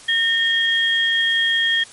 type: tone pair together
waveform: sine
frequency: 1829 / 3254 Hz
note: A#6 / G#7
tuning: -33 / -36 cents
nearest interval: minor seventh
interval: 997 cents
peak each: -18 / -18 dBFS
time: 0.08-1.84 s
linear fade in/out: 10 ms
effects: white hiss -42 dBFS RMS until 1.92 s + MP3 48 kbps